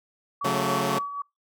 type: tone with tremolo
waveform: sine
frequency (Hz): 1138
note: C#6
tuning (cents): +45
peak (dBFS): -26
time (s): 0.41-1.22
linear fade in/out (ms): 5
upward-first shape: sine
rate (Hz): 3.9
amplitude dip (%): 55
type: chord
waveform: 10% pulse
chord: F# minor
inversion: second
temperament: equal with one note detuned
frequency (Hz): 138.59 / 182.34 / 220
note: C#3 / F#3 / A3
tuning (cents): 0 / -25 / 0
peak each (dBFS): -20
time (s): 0.44-0.99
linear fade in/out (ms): 10
effects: noise-tail reverb RT60 0.2 s tail -24 dB re dry